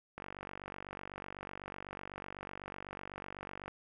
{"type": "click train", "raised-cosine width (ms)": 0.5, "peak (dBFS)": -28, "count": 169, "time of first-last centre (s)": [0.18, 3.68], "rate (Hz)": 48, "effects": []}